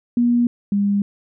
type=tone pair in turn; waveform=sine; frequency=239.9 / 201.7 Hz; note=A#3 / G3; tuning=+50 / +50 cents; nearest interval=minor third; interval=300 cents; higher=first; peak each=-13 / -15 dBFS; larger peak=first; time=0.17-0.47 / 0.72-1.02 s; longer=neither; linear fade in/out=2 ms; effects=none